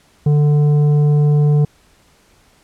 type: tone with tanh clipping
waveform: sine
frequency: 147.7 Hz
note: D3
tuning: 10 cents sharp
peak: -11 dBFS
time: 0.26-1.65 s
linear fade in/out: 5 ms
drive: 8 dB
effects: pink hiss -53 dBFS RMS until 2.63 s + low-pass 11000 Hz 12 dB/octave